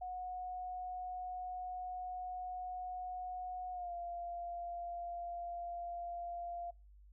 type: tone with pitch glide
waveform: sine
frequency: 730 to 695 Hz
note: F#5 to F5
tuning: -24 to -9 cents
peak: -40 dBFS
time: 0.01-6.71 s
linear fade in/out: 10 ms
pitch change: -85 cents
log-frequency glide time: 3.72-3.93 s
effects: noise-tail reverb RT60 0.3 s tail -26 dB re dry + added 50 Hz sine -57 dBFS peak until 7.12 s